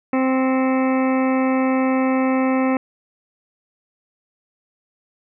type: harmonic tone with a mistuned harmonic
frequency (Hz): 261.6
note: C4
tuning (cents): 0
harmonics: 1 / 2 / 3 / 4 / 5 / 7 / 8 / 9 / 10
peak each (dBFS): -17 / -23 / -27 / -29 / -31 / -34 / -35 / -36 / -37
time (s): 0.13-2.77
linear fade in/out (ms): 2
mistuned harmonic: 9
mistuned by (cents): -63
effects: none